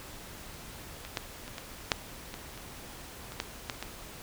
clicks, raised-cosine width 0.2 ms, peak -23 / -13 / -26 / -20 / -6 / -22 / -28 / -25 / -13 / -14 / -18 dBFS, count 11, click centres 1.05 / 1.172 / 1.479 / 1.582 / 1.918 / 2.341 / 2.576 / 3.321 / 3.401 / 3.698 / 3.826 s, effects pink hiss -46 dBFS RMS until 4.22 s

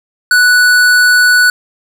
sine tone with tanh clipping, 1480 Hz, F#6, in tune, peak -7 dBFS, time 0.31-1.5 s, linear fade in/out 2 ms, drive 18 dB, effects none

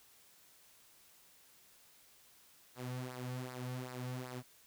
sawtooth tone with flanger, 126.3 Hz, B2, 39 cents sharp, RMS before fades -43 dBFS, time 2.75-4.43 s, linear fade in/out 50 ms, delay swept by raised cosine 0.3 to 3.1 ms, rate 2.6 Hz, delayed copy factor -0.7, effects white hiss -64 dBFS RMS until 4.66 s

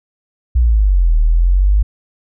sine exponential two-way sweep, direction down then up, 62.9 to 38.39 to 52.8 Hz, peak -8 dBFS, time 0.55-1.83 s, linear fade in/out 10 ms, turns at 1.19 s, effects none

